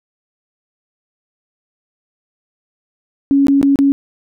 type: tone with dropouts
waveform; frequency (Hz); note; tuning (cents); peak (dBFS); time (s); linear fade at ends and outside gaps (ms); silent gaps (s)
sine; 278; C#4; +5; -8; 3.31-3.92; 0; 3.469-3.483 / 3.614-3.629 / 3.758-3.789
effects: none